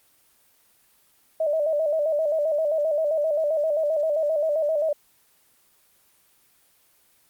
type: tone with vibrato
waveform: sine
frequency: 613 Hz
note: D#5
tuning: 26 cents flat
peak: -20 dBFS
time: 1.4-4.93 s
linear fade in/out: 5 ms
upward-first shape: square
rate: 7.6 Hz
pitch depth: 74 cents each way
effects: white hiss -61 dBFS RMS until 7.29 s + Opus 24 kbps